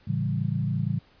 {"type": "chord", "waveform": "sine", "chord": "A dominant seventh", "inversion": "none", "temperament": "equal", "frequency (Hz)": [110, 138.59, 164.81, 196], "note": ["A2", "C#3", "E3", "G3"], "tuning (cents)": [0, 0, 0, 0], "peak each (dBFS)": [-29, -28, -30, -32], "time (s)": [0.07, 0.99], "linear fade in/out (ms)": 10, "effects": ["pink hiss -59 dBFS RMS until 1.2 s", "resampled to 11025 Hz"]}